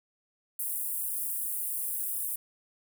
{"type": "high-pass noise", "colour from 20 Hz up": "pink", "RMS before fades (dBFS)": -33, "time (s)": [0.59, 2.36], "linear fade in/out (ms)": 5, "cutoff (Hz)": 9300, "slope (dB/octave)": 48, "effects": []}